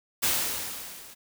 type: noise with level ramp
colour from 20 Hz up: white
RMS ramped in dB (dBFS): -23 to -48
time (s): 0.22-1.15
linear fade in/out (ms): 20
effects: none